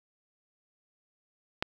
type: click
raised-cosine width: 0.3 ms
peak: -12 dBFS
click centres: 1.625 s
effects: 8-bit